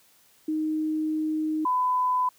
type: tone pair in turn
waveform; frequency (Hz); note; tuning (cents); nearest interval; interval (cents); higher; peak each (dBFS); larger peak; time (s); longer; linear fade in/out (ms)
sine; 311.1 / 1003.8; D#4 / B5; 0 / +28; octave + minor sixth; 2028; second; -24 / -21; second; 0.48-1.65 / 1.65-2.29; first; 5
effects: white hiss -60 dBFS RMS until 2.38 s + high-pass 60 Hz 12 dB/octave